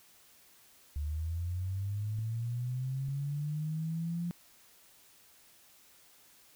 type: linear sweep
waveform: sine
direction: up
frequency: 71.8 to 174.61 Hz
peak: -32 dBFS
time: 0.96-4.31 s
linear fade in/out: 0 ms
type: clicks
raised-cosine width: 5 ms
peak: -36 dBFS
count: 2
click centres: 2.188 / 3.085 s
effects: white hiss -61 dBFS RMS until 6.55 s